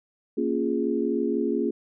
sine chord, Bb minor seventh, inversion none, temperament equal, 233.1 / 277.2 / 349.2 / 415.3 Hz, Bb3 / Db4 / F4 / Ab4, 0 / 0 / 0 / 0 cents, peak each -28 dBFS, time 0.37-1.71 s, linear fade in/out 10 ms, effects none

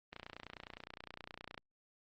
click train, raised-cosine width 0.3 ms, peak -30 dBFS, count 44, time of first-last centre 0.13-1.578 s, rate 29.7 Hz, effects Opus 24 kbps

